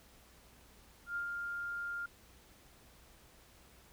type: tone with ADSR envelope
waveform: sine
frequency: 1402 Hz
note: F6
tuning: 6 cents sharp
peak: -34 dBFS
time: 1.06-2.06 s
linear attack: 99 ms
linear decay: 100 ms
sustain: -3 dB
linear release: 5 ms
effects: added 60 Hz sine -66 dBFS peak until 3.92 s + pink hiss -62 dBFS RMS until 3.92 s